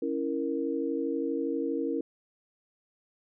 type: chord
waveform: sine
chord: A# diminished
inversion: first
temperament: equal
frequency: 277.2 / 329.6 / 466.2 Hz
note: C#4 / E4 / A#4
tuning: 0 / 0 / 0 cents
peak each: -32 dBFS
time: 0.02-2.01 s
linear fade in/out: 5 ms
effects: none